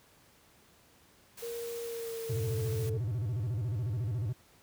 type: noise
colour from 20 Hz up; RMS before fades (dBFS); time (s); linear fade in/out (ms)
white; -47; 1.37-2.9; 10
type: tone with pitch glide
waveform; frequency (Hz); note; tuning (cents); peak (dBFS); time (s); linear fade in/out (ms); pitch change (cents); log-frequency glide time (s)
sine; 468.1 to 442.3; A#4 to A4; +7 to +9; -36; 1.42-2.98; 10; -98; 1.79-2.65
type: tone with vibrato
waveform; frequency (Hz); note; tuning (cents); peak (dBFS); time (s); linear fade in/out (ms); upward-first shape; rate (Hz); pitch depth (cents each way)
triangle; 112; A2; +31; -28; 2.29-4.33; 10; square; 14; 200
effects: pink hiss -62 dBFS RMS until 4.62 s + high-pass 60 Hz 12 dB/octave